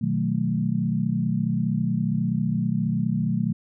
sine chord, B dominant seventh, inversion none, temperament equal, 123.47 / 155.56 / 185 / 220 Hz, B2 / D#3 / F#3 / A3, 0 / 0 / 0 / 0 cents, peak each -28 / -27 / -26 / -26 dBFS, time 0.01-3.53 s, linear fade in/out 10 ms, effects none

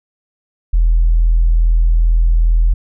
sine tone, 41.2 Hz, E1, in tune, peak -7 dBFS, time 0.73-2.74 s, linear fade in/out 10 ms, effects tanh soft clip ceiling -4 dBFS

